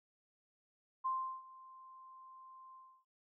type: tone with ADSR envelope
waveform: sine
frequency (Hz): 1046.5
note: C6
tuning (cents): 0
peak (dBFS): -33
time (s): 1.04-3.05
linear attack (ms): 19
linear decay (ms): 360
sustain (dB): -21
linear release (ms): 300
effects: noise-tail reverb RT60 0.2 s tail -20 dB re dry